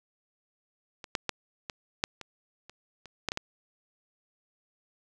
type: clicks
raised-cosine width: 0.2 ms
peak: -24 / -10 / -11 / -18 / -8 / -23 / -29 / -29 / -11 / -14 / -14 dBFS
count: 11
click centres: 1.042 / 1.152 / 1.293 / 1.698 / 2.039 / 2.213 / 2.696 / 3.057 / 3.287 / 3.319 / 3.374 s
effects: none